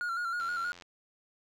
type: tone with vibrato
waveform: triangle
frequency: 1400 Hz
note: F6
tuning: 4 cents sharp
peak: -29 dBFS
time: 0.01-0.72 s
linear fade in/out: 0 ms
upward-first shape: square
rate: 6.3 Hz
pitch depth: 45 cents each way
type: click train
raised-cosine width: 0.2 ms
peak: -32 dBFS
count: 38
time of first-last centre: 0.4-0.822 s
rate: 87.6 Hz
effects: none